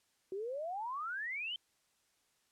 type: exponential sweep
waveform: sine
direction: up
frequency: 368.6 to 3136 Hz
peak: -37 dBFS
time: 0.32-1.56 s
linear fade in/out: 2 ms
effects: white hiss -75 dBFS RMS until 2.51 s + low-pass 10000 Hz 12 dB/octave